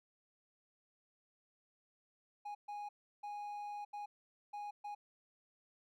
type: tone bursts at uneven times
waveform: triangle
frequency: 826 Hz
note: G#5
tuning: 10 cents flat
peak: -40 dBFS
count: 6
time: 2.45-2.55 / 2.68-2.89 / 3.23-3.85 / 3.93-4.06 / 4.53-4.71 / 4.84-4.95 s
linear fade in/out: 10 ms
effects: none